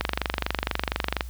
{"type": "click train", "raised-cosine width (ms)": 0.3, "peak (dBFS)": -7, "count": 30, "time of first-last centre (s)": [0.01, 1.208], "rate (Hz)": 24.2, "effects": ["added 60 Hz sine -34 dBFS peak until 1.29 s", "white hiss -51 dBFS RMS until 1.29 s"]}